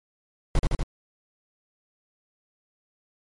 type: noise with echo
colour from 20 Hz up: brown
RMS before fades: -18 dBFS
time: 0.55-0.59 s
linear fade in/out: 2 ms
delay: 80 ms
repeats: 3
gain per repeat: -2 dB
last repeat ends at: 0.83 s
effects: MP3 48 kbps